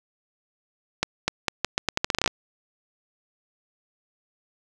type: accelerating click train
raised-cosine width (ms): 0.2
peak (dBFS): -4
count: 15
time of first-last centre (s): 1.03-2.277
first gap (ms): 250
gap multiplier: 0.81
effects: none